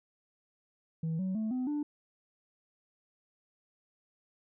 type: tone with pitch steps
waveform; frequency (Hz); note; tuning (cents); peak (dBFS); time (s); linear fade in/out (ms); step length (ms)
sine; 161.8 / 188.02 / 218.5 / 253.9 / 295; E3 / F#3 / A3 / B3 / D4; -32 / +28 / -12 / +48 / +8; -28; 1.03-1.83; 5; 160
effects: tanh soft clip ceiling -29 dBFS